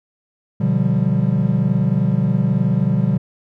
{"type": "chord", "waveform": "triangle", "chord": "G dominant seventh", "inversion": "first", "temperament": "equal with one note detuned", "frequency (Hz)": [123.47, 146.83, 177.15, 196], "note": ["B2", "D3", "F3", "G3"], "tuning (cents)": [0, 0, 25, 0], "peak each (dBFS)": -18, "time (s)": [0.6, 3.18], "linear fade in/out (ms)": 10, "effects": []}